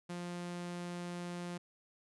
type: tone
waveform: sawtooth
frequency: 175.4 Hz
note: F3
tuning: 8 cents sharp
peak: -36 dBFS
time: 0.09-1.58 s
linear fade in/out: 10 ms
effects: resampled to 24000 Hz

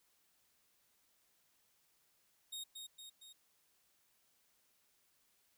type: tone with echo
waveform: sawtooth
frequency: 3729 Hz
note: A#7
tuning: in tune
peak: -40 dBFS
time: 2.52-2.64 s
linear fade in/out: 10 ms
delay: 230 ms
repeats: 3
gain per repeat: -4 dB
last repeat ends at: 3.33 s
effects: white hiss -75 dBFS RMS until 5.57 s

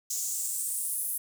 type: noise with high-pass filter sweep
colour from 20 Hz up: white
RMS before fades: -32 dBFS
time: 0.1-1.18 s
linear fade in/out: 5 ms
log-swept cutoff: 6500 to 11000 Hz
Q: 3.8
effects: none

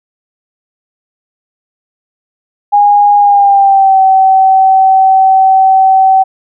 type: tone with pitch glide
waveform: sine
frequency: 820 to 765.1 Hz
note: G#5 to G5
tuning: -22 to -42 cents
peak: -3 dBFS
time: 2.72-6.24 s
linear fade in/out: 20 ms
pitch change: -120 cents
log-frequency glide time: 3.18-4 s
effects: none

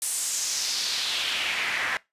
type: noise with band-pass filter sweep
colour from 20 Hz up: pink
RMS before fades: -28 dBFS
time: 0.02-1.97 s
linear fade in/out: 0 ms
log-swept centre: 9400 to 1700 Hz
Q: 2.4
effects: noise-tail reverb RT60 0.2 s tail -21 dB re dry + resampled to 32000 Hz

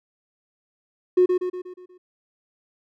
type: tone with echo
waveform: triangle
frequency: 363.4 Hz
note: F#4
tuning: 31 cents flat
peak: -9 dBFS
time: 1.17-1.26 s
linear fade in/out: 10 ms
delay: 120 ms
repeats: 6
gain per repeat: -6 dB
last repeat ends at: 1.98 s
effects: tanh soft clip ceiling -10 dBFS

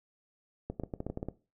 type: clicks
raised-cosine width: 2 ms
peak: -22 dBFS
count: 10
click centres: 0.7 / 0.798 / 0.836 / 0.938 / 1.004 / 1.066 / 1.1 / 1.174 / 1.229 / 1.286 s
effects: noise-tail reverb RT60 0.3 s tail -17 dB re dry

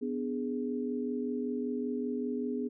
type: chord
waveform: sine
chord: G# diminished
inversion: first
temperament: equal with one note detuned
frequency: 248.5 / 293.7 / 415.3 Hz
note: B3 / D4 / G#4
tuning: +11 / 0 / 0 cents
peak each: -33 / -39 / -36 dBFS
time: 0.01-2.69 s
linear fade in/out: 20 ms
effects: none

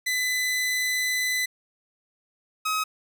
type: tone pair in turn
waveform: sawtooth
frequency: 2006 / 1270.7 Hz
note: B6 / D#6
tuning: +26 / +36 cents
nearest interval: minor sixth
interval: 790 cents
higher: first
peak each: -20 dBFS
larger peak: neither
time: 0.06-1.46 / 2.65-2.84 s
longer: first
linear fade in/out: 10 ms
effects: none

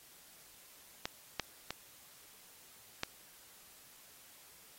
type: clicks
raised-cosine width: 0.2 ms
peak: -17 / -15 / -19 / -16 dBFS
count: 4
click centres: 1.055 / 1.397 / 1.706 / 3.034 s
effects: white hiss -59 dBFS RMS until 4.78 s + AAC 48 kbps

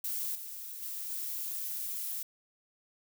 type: noise with level steps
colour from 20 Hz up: violet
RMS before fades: -35 / -43 / -39 / -37 dBFS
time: 0.04-2.23 s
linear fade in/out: 5 ms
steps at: 0.35 / 0.82 / 1.1 s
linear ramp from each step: 5 ms
effects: none

